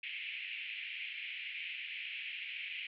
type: band-pass noise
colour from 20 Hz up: pink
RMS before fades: -43 dBFS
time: 0.03-2.87 s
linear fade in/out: 5 ms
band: 2200 to 2900 Hz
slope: 48 dB/octave
effects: none